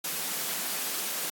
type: high-pass noise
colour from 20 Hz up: white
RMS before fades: -32 dBFS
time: 0.04-1.3 s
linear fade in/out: 5 ms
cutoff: 150 Hz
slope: 96 dB/octave
effects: AAC 64 kbps